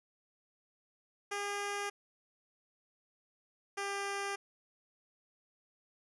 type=tone pair in turn; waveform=10% pulse; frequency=405.5 / 398.8 Hz; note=G#4 / G4; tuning=-41 / +30 cents; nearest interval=unison; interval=29 cents; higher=first; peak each=-27 dBFS; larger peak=neither; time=1.31-1.9 / 3.77-4.36 s; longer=neither; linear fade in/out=10 ms; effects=resampled to 24000 Hz